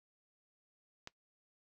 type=click; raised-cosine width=0.2 ms; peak=-27 dBFS; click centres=1.074 s; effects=noise-tail reverb RT60 0.1 s tail -20 dB re dry